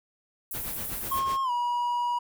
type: high-pass noise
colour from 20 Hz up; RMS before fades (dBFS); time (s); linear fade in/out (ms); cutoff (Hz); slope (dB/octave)
pink; -35; 0.51-1.19; 2; 11000; 24
type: noise with tremolo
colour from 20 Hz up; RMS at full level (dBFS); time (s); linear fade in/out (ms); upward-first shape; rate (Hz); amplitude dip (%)
pink; -37; 0.53-1.38; 20; triangle; 8; 75
type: tone with pitch glide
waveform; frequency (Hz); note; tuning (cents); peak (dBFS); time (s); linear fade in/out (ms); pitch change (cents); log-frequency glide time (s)
triangle; 1077 to 965.1; C6 to B5; +50 to -40; -23; 1.11-2.19; 10; -190; 1.43-1.51
effects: none